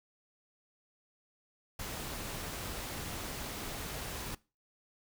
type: noise with amplitude modulation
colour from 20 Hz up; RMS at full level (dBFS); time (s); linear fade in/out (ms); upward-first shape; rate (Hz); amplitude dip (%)
pink; -39; 1.79-4.35; 5; sine; 278; 35
effects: noise-tail reverb RT60 0.3 s tail -22 dB re dry